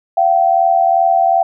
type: tone pair together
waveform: sine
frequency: 684 / 766.6 Hz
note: F5 / G5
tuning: -36 / -39 cents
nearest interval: major second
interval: 197 cents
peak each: -12 dBFS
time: 0.17-1.43 s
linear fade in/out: 5 ms
effects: none